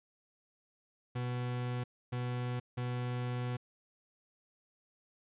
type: tone bursts at uneven times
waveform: 40% pulse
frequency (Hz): 123.47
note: B2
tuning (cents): 0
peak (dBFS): -33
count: 3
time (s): 1.15-1.84 / 2.12-2.6 / 2.77-3.57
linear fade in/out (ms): 10
effects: resampled to 8000 Hz